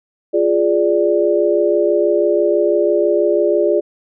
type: chord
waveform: sine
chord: D diminished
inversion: first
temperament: equal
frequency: 349.2 / 415.3 / 587.3 Hz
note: F4 / Ab4 / D5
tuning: 0 / 0 / 0 cents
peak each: -16 dBFS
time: 0.33-3.81 s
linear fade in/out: 20 ms
effects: none